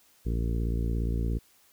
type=harmonic tone; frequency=57.2 Hz; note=A#1; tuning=32 cents flat; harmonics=1 / 2 / 3 / 4 / 5 / 6 / 7 / 8; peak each=-27 / -33 / -37 / -39 / -41 / -43 / -44 / -45 dBFS; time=0.25-1.39 s; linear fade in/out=20 ms; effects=white hiss -62 dBFS RMS until 1.72 s